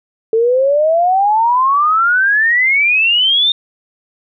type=exponential sweep; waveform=sine; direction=up; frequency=440 to 3678 Hz; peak=-9 dBFS; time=0.33-3.52 s; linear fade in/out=2 ms; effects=none